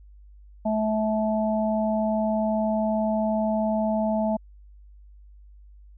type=harmonic tone; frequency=216.9 Hz; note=A3; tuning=25 cents flat; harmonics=1 / 3 / 4; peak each=-24 / -25 / -31 dBFS; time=0.65-4.37 s; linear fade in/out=10 ms; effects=added 50 Hz sine -46 dBFS peak until 5.97 s